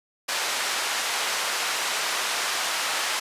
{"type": "band-pass noise", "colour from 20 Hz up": "pink", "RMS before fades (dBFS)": -27, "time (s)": [0.28, 3.2], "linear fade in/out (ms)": 10, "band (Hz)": [910, 8400], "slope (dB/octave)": 12, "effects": ["resampled to 32000 Hz"]}